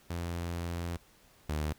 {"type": "tone pair in turn", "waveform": "sawtooth", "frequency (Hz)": [85.7, 76.09], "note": ["F2", "D#2"], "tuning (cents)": [-32, -38], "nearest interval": "major second", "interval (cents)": 206, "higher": "first", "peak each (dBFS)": [-30, -27], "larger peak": "second", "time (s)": [[0.1, 0.97], [1.49, 1.73]], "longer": "first", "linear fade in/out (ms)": 5, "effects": ["pink hiss -62 dBFS RMS until 1.78 s"]}